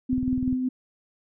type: tone with tremolo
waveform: sine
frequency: 255.5 Hz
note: C4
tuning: 41 cents flat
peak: -21 dBFS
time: 0.09-0.69 s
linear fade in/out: 10 ms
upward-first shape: sine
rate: 5.4 Hz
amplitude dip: 35%
type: click train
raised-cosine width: 5 ms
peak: -19 dBFS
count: 9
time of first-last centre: 0.13-0.528 s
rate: 20.1 Hz
effects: none